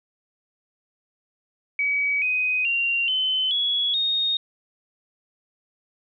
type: tone with pitch steps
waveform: sine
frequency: 2272 / 2506 / 2765 / 3050 / 3365 / 3712 Hz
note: C#7 / D#7 / F7 / G7 / G#7 / A#7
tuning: +42 / +12 / -18 / -48 / +22 / -8 cents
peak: -20 dBFS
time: 1.79-4.37 s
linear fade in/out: 2 ms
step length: 430 ms
effects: none